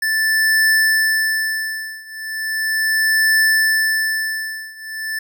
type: tone with tremolo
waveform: square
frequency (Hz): 1760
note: A6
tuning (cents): 0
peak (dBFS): -12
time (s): 0.02-5.19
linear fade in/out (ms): 5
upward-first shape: triangle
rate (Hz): 0.37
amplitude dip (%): 95
effects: none